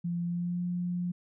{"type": "tone with pitch glide", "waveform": "sine", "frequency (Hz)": [172.5, 176.94], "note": ["F3", "F3"], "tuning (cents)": [-21, 23], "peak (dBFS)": -29, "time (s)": [0.04, 1.12], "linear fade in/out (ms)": 10, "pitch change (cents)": 44, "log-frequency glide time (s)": [0.24, 0.62], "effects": []}